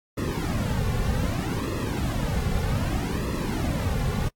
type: noise with flanger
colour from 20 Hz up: brown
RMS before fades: -26 dBFS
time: 0.17-4.29 s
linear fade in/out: 10 ms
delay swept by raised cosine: 1.3 to 3.2 ms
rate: 0.64 Hz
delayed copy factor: -1
effects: noise-tail reverb RT60 0.1 s tail -24 dB re dry + AAC 64 kbps